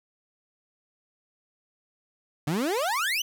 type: exponential sweep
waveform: 30% pulse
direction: up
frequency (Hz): 138.59 to 3109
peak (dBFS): -22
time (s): 2.47-3.22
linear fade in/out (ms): 5
effects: none